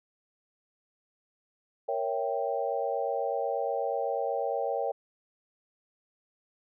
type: chord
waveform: sine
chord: A# diminished seventh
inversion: none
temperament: equal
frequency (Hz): 466.2 / 554.4 / 659.3 / 784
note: A#4 / C#5 / E5 / G5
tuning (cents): 0 / 0 / 0 / 0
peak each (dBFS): -33 / -32 / -35 / -33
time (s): 1.88-4.92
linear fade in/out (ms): 10
effects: none